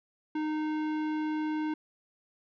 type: tone with tanh clipping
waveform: sine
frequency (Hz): 307.9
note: D#4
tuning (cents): -18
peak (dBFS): -31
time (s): 0.35-1.74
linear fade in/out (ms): 5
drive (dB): 16
effects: none